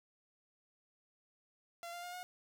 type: tone with pitch steps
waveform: sawtooth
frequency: 685 / 697.4 / 710 / 722.8 Hz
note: F5 / F5 / F5 / F#5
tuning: -34 / -3 / +28 / -41 cents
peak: -40 dBFS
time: 1.83-2.23 s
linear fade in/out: 0 ms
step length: 100 ms
effects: 11-bit